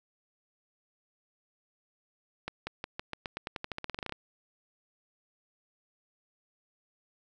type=accelerating click train; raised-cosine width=0.3 ms; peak=-19 dBFS; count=20; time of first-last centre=2.48-4.123 s; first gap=190 ms; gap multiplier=0.9; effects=none